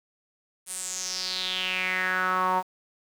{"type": "tone with band-pass filter sweep", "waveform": "sawtooth", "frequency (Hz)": 185, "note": "F#3", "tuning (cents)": 0, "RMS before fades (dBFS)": -28, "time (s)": [0.66, 2.63], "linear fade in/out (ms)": 50, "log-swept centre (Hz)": [9700, 880], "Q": 5, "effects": ["8-bit"]}